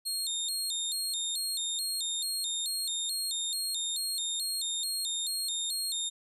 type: tone with vibrato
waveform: 25% pulse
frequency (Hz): 3951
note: B7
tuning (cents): 0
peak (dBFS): -26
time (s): 0.05-6.1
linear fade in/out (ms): 20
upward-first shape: square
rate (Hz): 2.3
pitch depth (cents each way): 130
effects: none